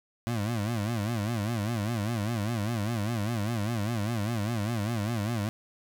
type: tone with vibrato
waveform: 25% pulse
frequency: 110 Hz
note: A2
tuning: in tune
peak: -24 dBFS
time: 0.27-5.49 s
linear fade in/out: 0 ms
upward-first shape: sine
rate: 5 Hz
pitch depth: 160 cents each way
effects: none